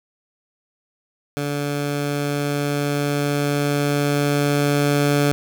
15% pulse tone with level ramp, 144.3 Hz, D3, 30 cents flat, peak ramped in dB -16 to -9 dBFS, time 1.37-5.32 s, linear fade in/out 0 ms, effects none

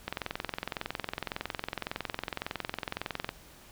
click train, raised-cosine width 0.3 ms, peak -16 dBFS, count 71, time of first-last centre 0.08-3.291 s, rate 21.8 Hz, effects pink hiss -54 dBFS RMS until 3.71 s

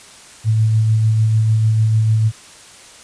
sine tone with tremolo, 110 Hz, A2, in tune, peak -10 dBFS, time 0.44-2.32 s, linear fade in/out 50 ms, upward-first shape sine, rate 6.7 Hz, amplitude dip 25%, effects white hiss -41 dBFS RMS until 3.03 s + resampled to 22050 Hz

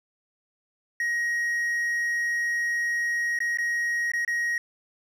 triangle tone with dropouts, 1887 Hz, A#6, 21 cents sharp, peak -22 dBFS, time 1-4.58 s, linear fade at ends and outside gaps 2 ms, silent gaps 3.389-3.403 / 3.573-3.585 / 4.118-4.135 / 4.249-4.277 s, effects none

